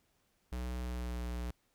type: tone with pitch glide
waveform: square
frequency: 61.74 to 60.3 Hz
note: B1 to B1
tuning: 0 to -41 cents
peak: -37 dBFS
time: 0.52-1.51 s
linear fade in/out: 5 ms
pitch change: -41 cents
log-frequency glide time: 0.75-1.23 s
effects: pink hiss -75 dBFS RMS until 1.74 s